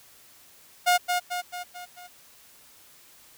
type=tone with echo; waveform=sawtooth; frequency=715 Hz; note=F5; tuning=41 cents sharp; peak=-14 dBFS; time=0.86-0.98 s; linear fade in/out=20 ms; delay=220 ms; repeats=5; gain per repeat=-5 dB; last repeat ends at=2.08 s; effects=white hiss -54 dBFS RMS until 3.37 s